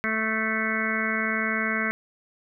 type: harmonic tone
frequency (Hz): 219.8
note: A3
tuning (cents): -2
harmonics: 1 / 2 / 3 / 5 / 6 / 7 / 8 / 9 / 10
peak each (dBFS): -30 / -36 / -36 / -36 / -34 / -30 / -34 / -30 / -31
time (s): 0.04-1.91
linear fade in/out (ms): 0
effects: none